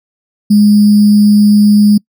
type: tone with sample-and-hold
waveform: sine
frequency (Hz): 207.7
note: G#3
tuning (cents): 0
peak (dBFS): -3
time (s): 0.5-1.98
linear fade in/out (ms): 10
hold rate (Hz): 4900
effects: noise-tail reverb RT60 0.1 s tail -26 dB re dry